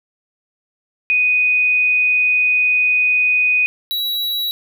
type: tone pair in turn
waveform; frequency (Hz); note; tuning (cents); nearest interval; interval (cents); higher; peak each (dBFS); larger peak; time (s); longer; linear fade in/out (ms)
sine / square; 2489 / 3902; D#7 / B7; 0 / -22; minor sixth; 778; second; -12 / -19; first; 1.1-3.66 / 3.91-4.51; first; 0
effects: none